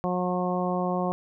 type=harmonic tone; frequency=180.5 Hz; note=F#3; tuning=43 cents flat; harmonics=1 / 2 / 3 / 4 / 5 / 6; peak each=-28 / -32 / -31 / -31 / -36 / -34 dBFS; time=0.04-1.12 s; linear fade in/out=0 ms; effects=none